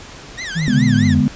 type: tone with vibrato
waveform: sawtooth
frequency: 1788 Hz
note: A6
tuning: 27 cents sharp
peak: -21 dBFS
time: 0.37-1.15 s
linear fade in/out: 20 ms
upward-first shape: triangle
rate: 4.7 Hz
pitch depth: 290 cents each way
type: exponential sweep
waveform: sine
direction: down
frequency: 170 to 82.5 Hz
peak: -16 dBFS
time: 0.55-1.21 s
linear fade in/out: 20 ms
type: chord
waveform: sine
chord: G# diminished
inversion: second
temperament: equal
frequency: 146.83 / 207.7 / 246.9 Hz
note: D3 / G#3 / B3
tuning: 0 / 0 / 0 cents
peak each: -17 / -16 / -15 dBFS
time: 0.68-1.28 s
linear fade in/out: 0 ms
effects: pink hiss -36 dBFS RMS until 1.35 s + resampled to 16000 Hz